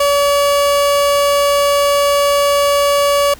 30% pulse tone, 570 Hz, C#5, 48 cents sharp, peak -8 dBFS, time 0-3.34 s, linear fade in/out 5 ms, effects added 60 Hz sine -40 dBFS peak until 3.39 s + pink hiss -40 dBFS RMS until 3.39 s

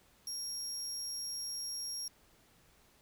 30% pulse tone, 5588 Hz, F8, in tune, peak -34 dBFS, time 0.27-2.08 s, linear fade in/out 2 ms, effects pink hiss -66 dBFS RMS until 3.01 s

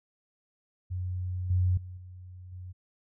sine tone with level steps, 91 Hz, F#2, 28 cents flat, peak -30 / -22 / -39 / -43 / -39 dBFS, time 0.9-2.73 s, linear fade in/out 20 ms, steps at 1.5 / 1.77 / 1.97 / 2.52 s, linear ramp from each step 5 ms, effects none

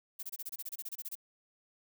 violet noise bursts, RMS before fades -40 dBFS, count 15, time 0.19-1.154 s, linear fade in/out 10 ms, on 40 ms, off 26 ms, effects none

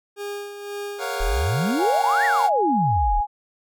40% pulse tone with tremolo, 407.4 Hz, G#4, 33 cents flat, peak -27 dBFS, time 0.16-1.75 s, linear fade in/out 50 ms, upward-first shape sine, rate 1.9 Hz, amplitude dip 55%
25% pulse chord, Gb major seventh, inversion first, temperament equal, 466.2 / 554.4 / 698.5 / 740 Hz, Bb4 / Db5 / F5 / Gb5, 0 / 0 / 0 / 0 cents, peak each -28 dBFS, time 0.98-2.5 s, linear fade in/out 50 ms
sine exponential two-way sweep, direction up then down, 32.14 to 1970 to 32.14 Hz, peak -20 dBFS, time 1.2-3.21 s, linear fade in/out 10 ms, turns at 2.25 s
sine tone with pitch glide, 822 to 828.7 Hz, G#5 to G#5, -18 to -4 cents, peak -19 dBFS, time 1.78-3.27 s, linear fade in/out 50 ms, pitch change +14 cents, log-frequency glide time 2.15-2.42 s
effects none

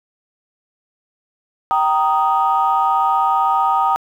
sine chord, Eb major, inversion first, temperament just, 777.8 / 933.4 / 1244.5 Hz, G5 / Bb5 / Eb6, -14 / +2 / 0 cents, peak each -17 dBFS, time 1.71-3.96 s, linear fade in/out 0 ms, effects tanh soft clip ceiling -5 dBFS + 8-bit

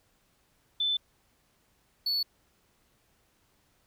sine / triangle tone pair in turn, 3520 / 4435 Hz, A7 / C#8, 0 / 0 cents, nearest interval major third, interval 400 cents, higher second, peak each -25 dBFS, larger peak neither, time 0.8-0.97 / 2.06-2.23 s, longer neither, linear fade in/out 5 ms, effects pink hiss -69 dBFS RMS until 3.86 s

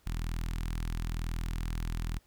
sawtooth tone with notch filter, 41.04 Hz, E1, 7 cents flat, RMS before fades -34 dBFS, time 0.06-2.19 s, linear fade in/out 10 ms, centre 520 Hz, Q 0.52, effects pink hiss -67 dBFS RMS until 2.26 s

